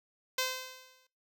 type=tone with exponential decay; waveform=5% pulse; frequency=515 Hz; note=C5; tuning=28 cents flat; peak=-16 dBFS; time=0.38-1.07 s; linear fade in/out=5 ms; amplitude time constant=150 ms; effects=noise-tail reverb RT60 0.3 s tail -21 dB re dry